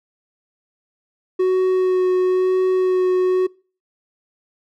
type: tone with vibrato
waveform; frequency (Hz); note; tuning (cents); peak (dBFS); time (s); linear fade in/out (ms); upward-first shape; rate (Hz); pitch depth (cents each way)
triangle; 370; F#4; 0; -12; 1.39-3.47; 10; sine; 1; 12
effects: noise-tail reverb RT60 0.4 s tail -25 dB re dry